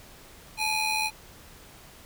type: ring-modulated tone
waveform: 25% pulse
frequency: 1655 Hz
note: G#6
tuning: 6 cents flat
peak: -18 dBFS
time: 0.57-1.11 s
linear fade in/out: 50 ms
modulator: 787 Hz
effects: pink hiss -50 dBFS RMS until 2.05 s

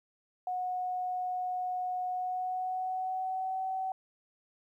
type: tone with pitch glide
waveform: sine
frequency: 731 to 758.1 Hz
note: F#5 to F#5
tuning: -21 to +42 cents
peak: -31 dBFS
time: 0.47-3.92 s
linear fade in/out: 2 ms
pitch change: +63 cents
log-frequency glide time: 2.09-3.62 s
effects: 12-bit

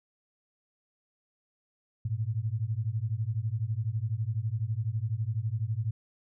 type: beating tone pair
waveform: sine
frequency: 104.6 / 116.6 Hz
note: G#2 / A#2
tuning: +13 / +1 cents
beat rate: 12 Hz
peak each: -31 dBFS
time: 2.05-5.91 s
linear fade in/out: 5 ms
effects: none

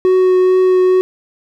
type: tone with vibrato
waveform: triangle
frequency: 370 Hz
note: F#4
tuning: in tune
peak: -6 dBFS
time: 0.05-1.01 s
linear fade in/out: 0 ms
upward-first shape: triangle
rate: 2.3 Hz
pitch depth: 11 cents each way
effects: none

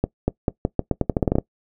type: accelerating click train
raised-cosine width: 2 ms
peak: -5 dBFS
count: 14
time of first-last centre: 0.04-1.385 s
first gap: 240 ms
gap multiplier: 0.84
effects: noise-tail reverb RT60 0.1 s tail -20 dB re dry

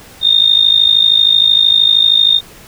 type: tone with amplitude modulation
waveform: sine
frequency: 3661 Hz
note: A#7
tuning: 32 cents flat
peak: -3 dBFS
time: 0.21-2.41 s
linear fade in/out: 50 ms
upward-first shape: sine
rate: 53 Hz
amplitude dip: 80%
effects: pink hiss -38 dBFS RMS until 2.67 s

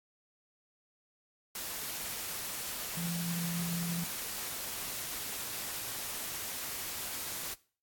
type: tone in noise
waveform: sine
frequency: 170.8 Hz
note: F3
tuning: 38 cents flat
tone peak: -34 dBFS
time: 2.97-4.04 s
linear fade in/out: 2 ms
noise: white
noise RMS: -39 dBFS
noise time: 1.55-7.54 s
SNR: +2 dB
effects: noise-tail reverb RT60 0.4 s tail -20 dB re dry + AAC 64 kbps

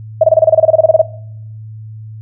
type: tone bursts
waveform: sine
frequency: 639 Hz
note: D#5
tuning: 46 cents sharp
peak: -3 dBFS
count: 16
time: 0.21-1.017 s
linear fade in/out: 5 ms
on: 27 ms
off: 25 ms
effects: noise-tail reverb RT60 0.7 s tail -19 dB re dry + added 109 Hz sine -27 dBFS peak until 2.21 s

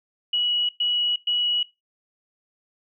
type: tone bursts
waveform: sine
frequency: 2924 Hz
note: F#7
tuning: 21 cents flat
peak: -20 dBFS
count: 3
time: 0.33-1.63 s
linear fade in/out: 5 ms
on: 360 ms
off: 110 ms
effects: noise-tail reverb RT60 0.2 s tail -18 dB re dry

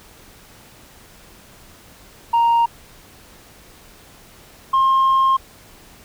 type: tone pair in turn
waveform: sine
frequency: 932.3 / 1065.2 Hz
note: A#5 / C6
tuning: 0 / +31 cents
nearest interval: major second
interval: 231 cents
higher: second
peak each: -10 dBFS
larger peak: neither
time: 2.33-2.66 / 4.73-5.37 s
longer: second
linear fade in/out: 10 ms
effects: tanh soft clip ceiling -11 dBFS + pink hiss -46 dBFS RMS until 6.04 s

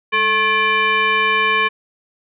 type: tone with frequency modulation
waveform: sine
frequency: 1724 Hz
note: A6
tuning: 36 cents flat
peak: -13 dBFS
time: 0.12-1.69 s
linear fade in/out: 20 ms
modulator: 642 Hz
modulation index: 1.6
effects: none

